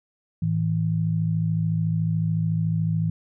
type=tone pair together; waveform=sine; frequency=108.48 / 162.3 Hz; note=A2 / E3; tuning=-24 / -27 cents; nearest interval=perfect fifth; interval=697 cents; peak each=-25 / -22 dBFS; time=0.42-3.1 s; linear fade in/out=5 ms; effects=none